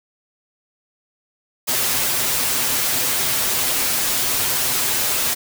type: noise with comb filter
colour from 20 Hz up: white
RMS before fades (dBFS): -20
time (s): 1.67-5.35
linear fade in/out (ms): 20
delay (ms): 7.9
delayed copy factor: +0.7
effects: none